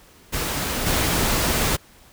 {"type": "noise with level steps", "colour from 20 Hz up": "pink", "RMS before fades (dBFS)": [-25, -21], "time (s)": [0.32, 1.77], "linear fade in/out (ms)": 20, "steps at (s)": 0.86, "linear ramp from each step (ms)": 5, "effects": ["pink hiss -51 dBFS RMS until 2.12 s"]}